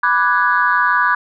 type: chord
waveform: sine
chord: G# half-diminished seventh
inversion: first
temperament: equal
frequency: 987.8 / 1174.7 / 1480 / 1661.2 Hz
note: B5 / D6 / F#6 / G#6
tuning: 0 / 0 / 0 / 0 cents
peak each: -17 dBFS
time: 0.03-1.15 s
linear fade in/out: 5 ms
effects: tanh soft clip ceiling -2 dBFS